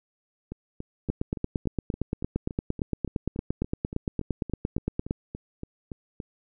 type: two click trains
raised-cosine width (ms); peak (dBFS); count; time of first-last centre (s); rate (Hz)
3; -13 / -22; 36 / 21; 1.1-5.109 / 0.52-6.202; 8.73 / 3.52
effects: none